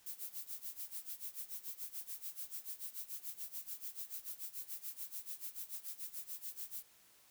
violet noise with tremolo, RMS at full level -43 dBFS, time 0.06-6.83 s, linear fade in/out 5 ms, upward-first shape sine, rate 6.9 Hz, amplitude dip 90%, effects white hiss -66 dBFS RMS until 7.3 s

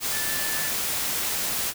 sine tone in noise, 1751 Hz, A6, 9 cents flat, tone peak -33 dBFS, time 0.1-0.72 s, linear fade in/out 50 ms, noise white, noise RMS -27 dBFS, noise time 0-1.74 s, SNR -9 dB, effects none

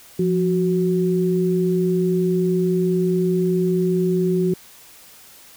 sine tone pair together, 174.62 / 370 Hz, F3 / F#4, 0 / 0 cents, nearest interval octave + minor second, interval 1300 cents, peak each -19 dBFS, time 0.19-4.54 s, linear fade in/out 5 ms, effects white hiss -46 dBFS RMS until 5.56 s

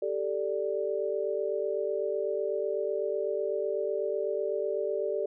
sine chord, G suspended second, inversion none, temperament equal, 392 / 440 / 587.3 Hz, G4 / A4 / D5, 0 / 0 / 0 cents, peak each -32 dBFS, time 0.02-5.26 s, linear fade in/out 5 ms, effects none

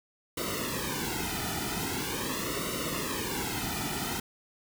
pink noise with flanger, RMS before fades -33 dBFS, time 0.37-4.2 s, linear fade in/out 5 ms, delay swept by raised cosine 1.2 to 1.85 ms, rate 0.43 Hz, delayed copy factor -0.95, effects none

